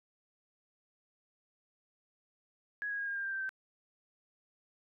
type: tone with pitch steps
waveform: sine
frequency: 1668 / 1650.7 / 1633.7 / 1616.8 / 1600.1 / 1583.5 / 1567.1 / 1550.9 Hz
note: G#6 / G#6 / G#6 / G#6 / G6 / G6 / G6 / G6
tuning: +7 / -11 / -29 / -47 / +35 / +17 / -1 / -19 cents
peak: -34 dBFS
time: 2.82-3.492 s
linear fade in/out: 0 ms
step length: 84 ms
effects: none